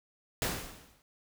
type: noise with exponential decay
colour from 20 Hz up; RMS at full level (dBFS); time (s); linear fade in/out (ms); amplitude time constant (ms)
pink; -29; 0.42-1.02; 1; 130
effects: none